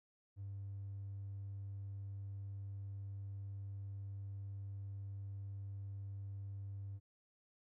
triangle tone, 99 Hz, G2, 18 cents sharp, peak -40 dBFS, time 0.36-7 s, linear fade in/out 50 ms, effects tanh soft clip ceiling -40 dBFS

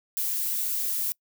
violet noise, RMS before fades -28 dBFS, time 0.17-1.12 s, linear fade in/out 0 ms, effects noise-tail reverb RT60 0.1 s tail -25 dB re dry

